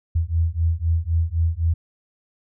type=beating tone pair; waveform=sine; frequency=80.9 / 84.8 Hz; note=E2 / E2; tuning=-32 / +50 cents; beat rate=3.9 Hz; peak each=-21 dBFS; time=0.15-1.74 s; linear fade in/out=10 ms; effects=none